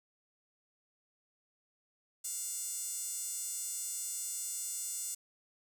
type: tone with high-pass filter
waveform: sawtooth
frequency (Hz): 705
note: F5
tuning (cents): +16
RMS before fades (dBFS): -39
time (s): 2.24-5.15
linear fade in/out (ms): 10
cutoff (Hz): 7800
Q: 3.7
effects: 10-bit